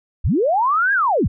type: linear two-way sweep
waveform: sine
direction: up then down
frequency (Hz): 30.61 to 1661.2 to 30.61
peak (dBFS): -14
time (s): 0.24-1.28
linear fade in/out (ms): 10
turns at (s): 0.93
effects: none